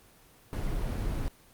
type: noise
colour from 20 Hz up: brown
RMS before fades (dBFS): -31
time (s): 0.53-1.28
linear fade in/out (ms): 0
effects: pink hiss -58 dBFS RMS until 1.53 s + Opus 24 kbps